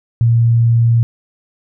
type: tone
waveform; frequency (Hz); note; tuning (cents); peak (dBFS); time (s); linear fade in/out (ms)
sine; 116.54; A#2; 0; -8; 0.21-1.03; 0
effects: none